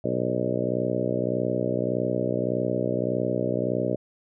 harmonic tone with a mistuned harmonic, 61.7 Hz, B1, 1 cent flat, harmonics 2 / 3 / 4 / 5 / 6 / 7 / 8 / 9 / 10, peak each -32 / -32 / -32 / -32 / -32 / -32 / -32 / -32 / -32 dBFS, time 0.04-3.96 s, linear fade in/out 5 ms, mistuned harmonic 10, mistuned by -16 cents, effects none

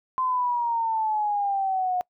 sine exponential sweep, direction down, 1038 to 720 Hz, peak -22 dBFS, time 0.18-2.01 s, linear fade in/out 0 ms, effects noise-tail reverb RT60 0.1 s tail -25 dB re dry

